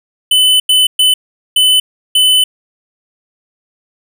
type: tone bursts at uneven times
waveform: square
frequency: 3016 Hz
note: F#7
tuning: 32 cents sharp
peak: -7 dBFS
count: 5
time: 0.31-0.6 / 0.69-0.87 / 0.99-1.14 / 1.56-1.8 / 2.15-2.44 s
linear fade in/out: 5 ms
effects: none